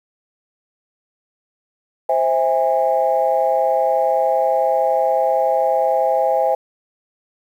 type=chord; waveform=sine; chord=C augmented; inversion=none; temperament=just; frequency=523.3 / 654.1 / 817.6 Hz; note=C5 / E5 / G#5; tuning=0 / -14 / -27 cents; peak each=-18 dBFS; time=2.09-6.55 s; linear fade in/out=5 ms; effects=tanh soft clip ceiling -5 dBFS + 8-bit